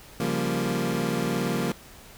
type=chord; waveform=25% pulse; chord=G half-diminished seventh; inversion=second; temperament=equal; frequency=138.59 / 174.61 / 196 / 233.1 Hz; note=Db3 / F3 / G3 / Bb3; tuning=0 / 0 / 0 / 0 cents; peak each=-28 / -26 / -28 / -25 dBFS; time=0.2-1.72 s; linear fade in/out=2 ms; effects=pink hiss -48 dBFS RMS until 2.17 s